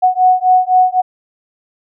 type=beating tone pair; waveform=sine; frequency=736 / 739.9 Hz; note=F#5 / F#5; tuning=-9 / 0 cents; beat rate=3.9 Hz; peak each=-11 dBFS; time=0.02-1.02 s; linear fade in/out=20 ms; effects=none